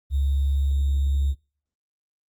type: tone with sample-and-hold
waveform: sine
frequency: 69.3 Hz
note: C#2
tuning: in tune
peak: -19 dBFS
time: 0.1-1.35 s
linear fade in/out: 50 ms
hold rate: 3675 Hz
effects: noise-tail reverb RT60 0.5 s tail -26 dB re dry + Opus 24 kbps